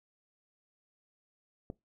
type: click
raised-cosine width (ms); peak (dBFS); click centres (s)
2; -26; 1.701
effects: noise-tail reverb RT60 0.2 s tail -22 dB re dry